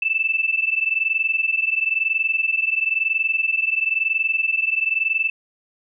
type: tone pair together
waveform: sine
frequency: 2632 / 2653 Hz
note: E7 / E7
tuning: -3 / +10 cents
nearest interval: unison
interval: 13 cents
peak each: -21 dBFS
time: 0.02-5.3 s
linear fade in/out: 5 ms
effects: none